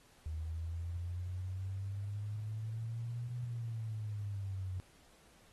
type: exponential two-way sweep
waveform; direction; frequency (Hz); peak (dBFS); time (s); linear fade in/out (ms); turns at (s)
sine; up then down; 77.78 to 122.4 to 91.3; -37; 0.26-4.8; 0; 3.37
effects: pink hiss -65 dBFS RMS until 5.52 s + AAC 32 kbps